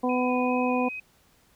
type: harmonic tone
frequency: 250.4 Hz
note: B3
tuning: 24 cents sharp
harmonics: 1 / 2 / 3 / 4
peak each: -25 / -28 / -30 / -31 dBFS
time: 0.03-0.89 s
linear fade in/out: 10 ms
type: tone with vibrato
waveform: sine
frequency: 2500 Hz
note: D#7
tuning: 8 cents sharp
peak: -33 dBFS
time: 0.09-1 s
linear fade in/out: 5 ms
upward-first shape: square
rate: 2.5 Hz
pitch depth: 14 cents each way
effects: pink hiss -62 dBFS RMS until 1.55 s